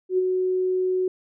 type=tone with ADSR envelope; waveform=sine; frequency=370 Hz; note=F#4; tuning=in tune; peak=-16 dBFS; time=0.09-1.08 s; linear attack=91 ms; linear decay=25 ms; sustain=-4 dB; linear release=3 ms; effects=none